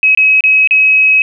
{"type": "tone with dropouts", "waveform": "sine", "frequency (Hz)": 2553, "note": "D#7", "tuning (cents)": 44, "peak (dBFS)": -5, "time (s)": [0.03, 1.22], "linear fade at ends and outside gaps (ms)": 1, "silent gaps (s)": [[0.149, 0.174], [0.407, 0.438], [0.674, 0.709]], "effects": []}